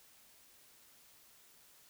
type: silence
effects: white hiss -63 dBFS RMS until 1.89 s